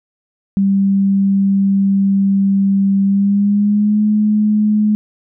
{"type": "tone with pitch glide", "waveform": "sine", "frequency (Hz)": [196.3, 211.6], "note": ["G3", "G#3"], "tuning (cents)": [3, 33], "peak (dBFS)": -10, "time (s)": [0.57, 4.95], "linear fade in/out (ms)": 0, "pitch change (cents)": 130, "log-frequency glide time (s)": [3.04, 4.02], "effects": []}